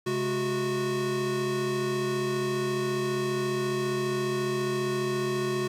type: tone cluster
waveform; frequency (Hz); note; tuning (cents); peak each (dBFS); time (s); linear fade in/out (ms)
square; 133.8 / 209.7 / 366.7; C3 / G#3 / F#4; +39 / +17 / -15; -35 / -36 / -28; 0.06-5.68; 10
effects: low-pass 10000 Hz 12 dB/octave + 9-bit